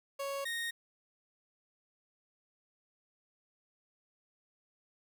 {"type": "tone pair in turn", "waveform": "30% pulse", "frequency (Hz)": [554.4, 1858.3], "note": ["C#5", "A#6"], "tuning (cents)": [0, -6], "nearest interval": "octave + major sixth", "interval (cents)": 2094, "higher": "second", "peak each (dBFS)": [-33, -32], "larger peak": "second", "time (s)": [[0.19, 0.45], [0.45, 0.71]], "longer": "neither", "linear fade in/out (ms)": 10, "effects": ["11-bit"]}